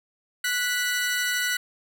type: tone pair together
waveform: sawtooth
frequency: 1475 / 1970.8 Hz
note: F#6 / B6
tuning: -6 / -4 cents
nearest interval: perfect fourth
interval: 502 cents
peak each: -22 / -24 dBFS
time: 0.44-1.57 s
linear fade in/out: 5 ms
effects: none